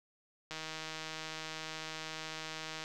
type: click train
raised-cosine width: 0.2 ms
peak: -24 dBFS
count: 369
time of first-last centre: 0.51-2.839 s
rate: 158 Hz
effects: none